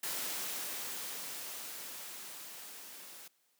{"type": "noise with level ramp", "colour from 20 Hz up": "white", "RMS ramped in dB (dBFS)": [-37, -51], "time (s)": [0.03, 3.28], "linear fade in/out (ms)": 5, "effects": ["white hiss -74 dBFS RMS until 3.59 s", "high-pass 200 Hz 12 dB/octave"]}